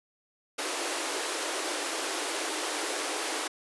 pink high-pass noise, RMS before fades -32 dBFS, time 0.58-3.48 s, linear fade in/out 10 ms, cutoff 290 Hz, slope 96 dB/octave, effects resampled to 24000 Hz

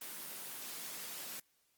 white high-pass noise, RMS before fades -45 dBFS, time 0.01-1.4 s, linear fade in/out 5 ms, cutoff 140 Hz, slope 48 dB/octave, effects white hiss -75 dBFS RMS until 1.77 s + Opus 24 kbps

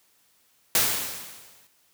white noise with exponential decay, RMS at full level -19 dBFS, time 0.75-1.67 s, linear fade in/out 2 ms, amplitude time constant 200 ms, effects white hiss -64 dBFS RMS until 1.93 s + high-pass 60 Hz 12 dB/octave

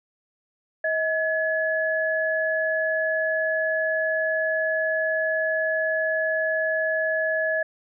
sine tone pair together, 635.9 / 1700 Hz, D#5 / G#6, +38 / +40 cents, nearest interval octave + perfect fourth, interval 1702 cents, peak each -24 dBFS, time 0.84-7.63 s, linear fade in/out 5 ms, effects none

